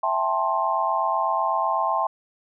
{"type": "chord", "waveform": "sine", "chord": "A minor seventh", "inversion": "second", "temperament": "just", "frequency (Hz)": [660, 792, 880, 1056], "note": ["E5", "G5", "A5", "C6"], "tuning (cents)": [2, 18, 0, 16], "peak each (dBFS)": [-27, -27, -26, -24], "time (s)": [0.03, 2.07], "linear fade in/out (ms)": 5, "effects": []}